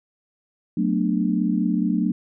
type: chord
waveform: sine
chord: B minor seventh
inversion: second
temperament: just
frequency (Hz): 185.21 / 222.2 / 246.9 / 296.3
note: F#3 / A3 / B3 / D4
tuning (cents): +2 / +17 / 0 / +15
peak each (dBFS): -23 / -23 / -27 / -25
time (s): 0.77-2.12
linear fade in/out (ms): 5
effects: none